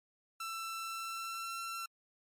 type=tone with pitch glide; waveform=sawtooth; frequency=1335 to 1351.3 Hz; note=E6 to E6; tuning=+22 to +43 cents; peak=-35 dBFS; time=0.4-1.86 s; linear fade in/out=5 ms; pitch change=+21 cents; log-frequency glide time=0.77-1.61 s; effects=MP3 64 kbps